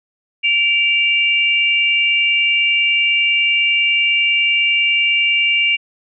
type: tone pair together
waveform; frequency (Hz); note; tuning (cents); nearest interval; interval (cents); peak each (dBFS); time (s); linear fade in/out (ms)
sine; 2324 / 2794; D7 / F7; -19 / 0; minor third; 319; -15; 0.43-5.77; 20
effects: none